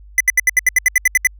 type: tone bursts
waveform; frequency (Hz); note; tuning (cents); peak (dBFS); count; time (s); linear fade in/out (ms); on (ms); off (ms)
square; 2007; B6; +27; -9; 12; 0.18-1.271; 2; 24; 73
effects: added 50 Hz sine -38 dBFS peak until 1.39 s